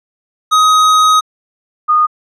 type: tone pair in turn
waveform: square / sine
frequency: 1259 / 1229.5 Hz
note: D#6 / D#6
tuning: +20 / -21 cents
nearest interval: unison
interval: 41 cents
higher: first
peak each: -7 dBFS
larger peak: neither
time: 0.51-1.21 / 1.88-2.07 s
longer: first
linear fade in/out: 20 ms
effects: low-pass 7000 Hz 12 dB/octave